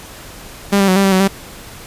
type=tone with pitch steps; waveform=sawtooth; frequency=200 / 196.2 / 185.7 / 196.9 / 194 / 187.4 / 195.2 Hz; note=G3 / G3 / F#3 / G3 / G3 / F#3 / G3; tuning=+35 / +2 / +7 / +8 / -18 / +22 / -7 cents; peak=-6 dBFS; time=0.72-1.28 s; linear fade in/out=10 ms; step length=80 ms; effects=pink hiss -35 dBFS RMS until 1.86 s + resampled to 32000 Hz